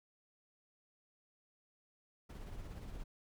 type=noise with tremolo; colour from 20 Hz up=brown; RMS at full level=-45 dBFS; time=2.29-3.04 s; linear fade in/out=10 ms; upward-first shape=sine; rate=17 Hz; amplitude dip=40%; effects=none